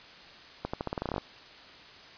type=accelerating click train; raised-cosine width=1 ms; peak=-17 dBFS; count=13; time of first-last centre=0.65-1.181 s; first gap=85 ms; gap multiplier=0.87; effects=white hiss -50 dBFS RMS until 2.17 s + resampled to 11025 Hz